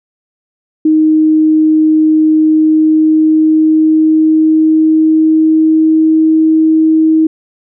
sine tone with pitch glide, 312.1 to 317.2 Hz, D#4 to D#4, +5 to +33 cents, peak -5 dBFS, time 0.85-7.27 s, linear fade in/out 5 ms, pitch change +28 cents, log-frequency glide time 2.4-6.35 s, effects none

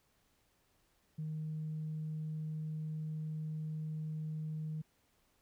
sine tone, 155.56 Hz, D#3, in tune, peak -36 dBFS, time 1.18-4.82 s, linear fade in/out 10 ms, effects tanh soft clip ceiling -33 dBFS + pink hiss -74 dBFS RMS until 5.41 s

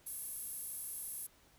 sawtooth tone with high-pass filter, 554.4 Hz, C#5, in tune, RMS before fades -44 dBFS, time 0.06-1.27 s, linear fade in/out 10 ms, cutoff 11000 Hz, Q 4.4, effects pink hiss -66 dBFS RMS until 1.58 s

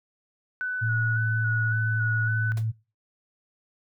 sine tone with vibrato, 1480 Hz, F#6, in tune, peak -26 dBFS, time 0.61-2.52 s, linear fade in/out 0 ms, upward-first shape square, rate 1.8 Hz, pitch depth 22 cents each way
sine tone with pitch glide, 112.4 to 111.17 Hz, A2 to A2, +37 to +18 cents, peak -24 dBFS, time 0.81-2.72 s, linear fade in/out 20 ms, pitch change -19 cents, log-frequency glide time 1.02-1.85 s
pink noise with exponential decay, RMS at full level -38 dBFS, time 2.57-2.67 s, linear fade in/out 2 ms, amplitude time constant 21 ms
effects noise-tail reverb RT60 0.3 s tail -21 dB re dry

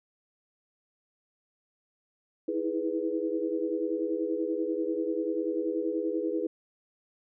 sine chord, E major seventh, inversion third, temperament equal with one note detuned, 319.3 / 329.6 / 415.3 / 493.9 Hz, D#4 / E4 / G#4 / B4, +45 / 0 / 0 / 0 cents, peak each -33 dBFS, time 2.48-6.47 s, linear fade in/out 5 ms, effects none

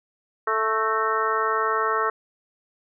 harmonic tone with a mistuned harmonic, 220 Hz, A3, in tune, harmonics 2 / 3 / 4 / 5 / 6 / 7 / 8, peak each -27 / -33 / -33 / -25 / -25 / -32 / -32 dBFS, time 0.47-2.1 s, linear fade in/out 5 ms, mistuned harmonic 8, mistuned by +77 cents, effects none

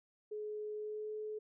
sine tone with pitch glide, 423.6 to 428.3 Hz, G#4 to A4, +34 to -47 cents, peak -39 dBFS, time 0.31-1.39 s, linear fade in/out 10 ms, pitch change +19 cents, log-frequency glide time 0.75-1.12 s, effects none

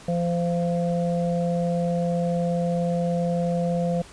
harmonic tone, 172.4 Hz, F3, 22 cents flat, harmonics 1 / 3 / 4, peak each -23 / -26 / -31 dBFS, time 0.08-4.02 s, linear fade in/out 5 ms, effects pink hiss -46 dBFS RMS until 4.12 s + resampled to 22050 Hz

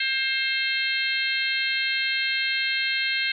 harmonic tone with a mistuned harmonic, 531 Hz, C5, 25 cents sharp, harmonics 3 / 4 / 5 / 6 / 7 / 8, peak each -29 / -27 / -30 / -31 / -34 / -30 dBFS, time 0-3.32 s, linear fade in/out 5 ms, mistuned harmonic 8, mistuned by -21 cents, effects none

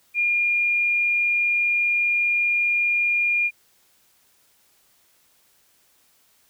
sine tone, 2415 Hz, D7, 48 cents sharp, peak -18 dBFS, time 0.14-3.51 s, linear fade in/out 50 ms, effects white hiss -61 dBFS RMS until 6.49 s

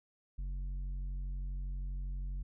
sine tone with tanh clipping, 46.25 Hz, F#1, in tune, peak -37 dBFS, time 0.38-2.43 s, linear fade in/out 10 ms, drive 7 dB, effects none

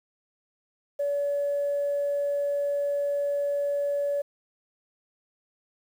sine tone, 571 Hz, D5, 49 cents flat, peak -23 dBFS, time 0.99-4.22 s, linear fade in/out 10 ms, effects tanh soft clip ceiling -20 dBFS + 9-bit

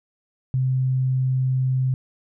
sine tone, 130 Hz, C3, 11 cents flat, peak -18 dBFS, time 0.54-1.94 s, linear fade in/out 0 ms, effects none

